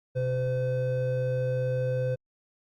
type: tone pair together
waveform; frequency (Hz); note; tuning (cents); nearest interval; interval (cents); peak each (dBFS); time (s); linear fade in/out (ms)
triangle; 127.5 / 510; C3 / C5; -44 / -44; 2 octaves; 2400; -26; 0.15-2.16; 20
effects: Opus 48 kbps